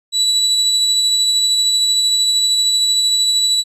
35% pulse tone with tremolo, 3938 Hz, B7, 6 cents flat, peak -9 dBFS, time 0.12-3.64 s, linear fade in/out 50 ms, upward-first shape sine, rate 13 Hz, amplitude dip 25%, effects resampled to 32000 Hz

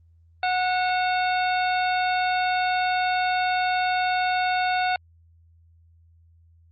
harmonic tone with a mistuned harmonic, 733 Hz, F#5, 16 cents flat, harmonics 1 / 2 / 3 / 4 / 5 / 6, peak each -22 / -28 / -32 / -34 / -36 / -38 dBFS, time 0.43-4.96 s, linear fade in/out 2 ms, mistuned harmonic 4, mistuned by -140 cents, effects added 83 Hz sine -53 dBFS peak until 6.71 s + Opus 24 kbps

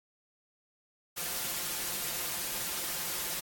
white noise with comb filter, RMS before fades -35 dBFS, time 1.16-3.41 s, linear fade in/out 20 ms, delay 5.7 ms, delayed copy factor +0.55, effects AAC 64 kbps

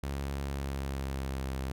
sawtooth tone with pitch glide, 69.3 to 66.36 Hz, C#2 to C2, 0 to +25 cents, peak -29 dBFS, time 0.03-1.72 s, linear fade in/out 5 ms, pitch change -75 cents, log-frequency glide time 0.44-1.52 s, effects none

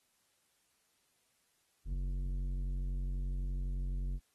sine tone with tanh clipping, 45.95 Hz, F#1, 11 cents flat, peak -35 dBFS, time 1.85-4.2 s, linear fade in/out 50 ms, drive 11 dB, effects white hiss -75 dBFS RMS until 4.34 s + AAC 32 kbps

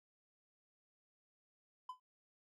triangle tone with exponential decay, 1011 Hz, B5, 40 cents sharp, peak -38 dBFS, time 1.89-2 s, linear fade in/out 5 ms, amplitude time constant 23 ms, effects none

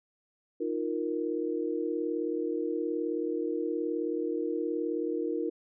sine chord, Eb suspended second, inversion none, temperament just, 311.1 / 350 / 466.7 Hz, Eb4 / F4 / Bb4, 0 / +4 / +2 cents, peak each -33 dBFS, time 0.6-5.5 s, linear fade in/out 10 ms, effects none

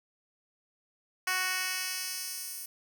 10% pulse tone with high-pass filter sweep, 370 Hz, F#4, in tune, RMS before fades -34 dBFS, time 1.27-2.66 s, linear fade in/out 5 ms, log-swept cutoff 1300 to 9900 Hz, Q 0.74, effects none

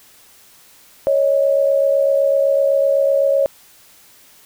sine tone pair together, 554.4 / 622.3 Hz, C#5 / D#5, 0 / 0 cents, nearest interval major second, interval 200 cents, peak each -13 / -19 dBFS, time 1.07-3.46 s, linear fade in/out 0 ms, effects white hiss -48 dBFS RMS until 4.45 s

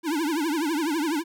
square tone with vibrato, 311.4 Hz, D#4, 2 cents sharp, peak -24 dBFS, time 0.03-1.24 s, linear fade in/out 50 ms, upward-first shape triangle, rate 12 Hz, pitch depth 200 cents each way, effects none

